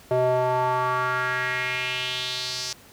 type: tone with band-pass filter sweep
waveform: square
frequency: 126.7 Hz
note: B2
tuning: 45 cents sharp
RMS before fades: -25 dBFS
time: 0.11-2.73 s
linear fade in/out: 0 ms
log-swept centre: 560 to 5500 Hz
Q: 3.2
effects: pink hiss -50 dBFS RMS until 2.92 s + high-pass 60 Hz 12 dB/octave